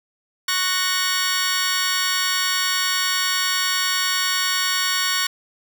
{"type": "chord", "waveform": "15% pulse", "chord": "F# major", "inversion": "second", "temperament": "just", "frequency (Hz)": [1110, 1480, 1850], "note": ["C#6", "F#6", "A#6"], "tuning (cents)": [2, 0, -14], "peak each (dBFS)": -18, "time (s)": [0.48, 5.27], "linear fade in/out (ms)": 5, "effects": []}